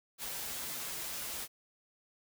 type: noise with comb filter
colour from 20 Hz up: white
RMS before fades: -40 dBFS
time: 0.18-1.48 s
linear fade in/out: 50 ms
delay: 10 ms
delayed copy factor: -0.55
effects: none